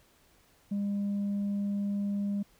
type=tone; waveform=sine; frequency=201.8 Hz; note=G#3; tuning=49 cents flat; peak=-26 dBFS; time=0.71-2.43 s; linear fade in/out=10 ms; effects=tanh soft clip ceiling -27 dBFS + pink hiss -64 dBFS RMS until 2.59 s